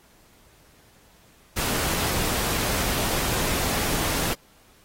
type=noise; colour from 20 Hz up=pink; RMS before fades=-26 dBFS; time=1.56-4.34 s; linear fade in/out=10 ms; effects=pink hiss -57 dBFS RMS until 4.84 s + AAC 48 kbps